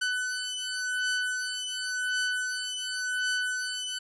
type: beating tone pair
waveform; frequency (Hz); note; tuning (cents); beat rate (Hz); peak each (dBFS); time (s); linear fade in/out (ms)
sawtooth; 1500 / 1500.91; F#6 / F#6; +23 / +24; 0.91; -28; 0.01-3.99; 10
effects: resampled to 24000 Hz